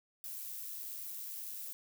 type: noise with amplitude modulation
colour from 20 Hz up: violet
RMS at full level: -42 dBFS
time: 0.24-1.73 s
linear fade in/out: 0 ms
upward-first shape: sine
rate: 102 Hz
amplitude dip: 35%
effects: none